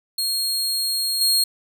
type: tone with level steps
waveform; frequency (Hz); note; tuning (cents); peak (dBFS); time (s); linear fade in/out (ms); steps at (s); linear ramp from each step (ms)
sawtooth; 4260; C8; +30; -18 / -13; 0.18-1.44; 5; 1.21; 2
effects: none